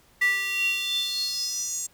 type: tone with high-pass filter sweep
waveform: square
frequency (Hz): 392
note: G4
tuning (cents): 0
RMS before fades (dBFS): -27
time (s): 0.21-1.87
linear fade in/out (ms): 10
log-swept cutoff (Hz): 1900 to 7300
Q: 9.2
effects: pink hiss -59 dBFS RMS until 1.93 s